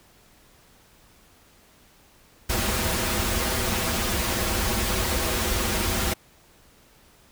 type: noise with comb filter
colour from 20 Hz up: pink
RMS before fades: -25 dBFS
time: 2.49-6.14 s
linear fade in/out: 10 ms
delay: 6.9 ms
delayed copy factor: -0.85
effects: pink hiss -56 dBFS RMS until 7.31 s